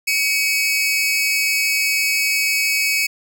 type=tone pair together; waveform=sawtooth; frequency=2253 / 2563 Hz; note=C#7 / E7; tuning=+28 / -49 cents; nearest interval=major second; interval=223 cents; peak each=-16 dBFS; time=0.07-3.07 s; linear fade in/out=10 ms; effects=none